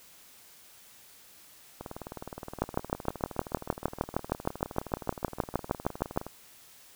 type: two click trains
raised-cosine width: 1 ms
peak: -11 / -24 dBFS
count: 24 / 87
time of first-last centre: 2.62-6.175 / 1.81-6.266 s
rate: 6.47 / 19.3 Hz
effects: white hiss -55 dBFS RMS until 6.95 s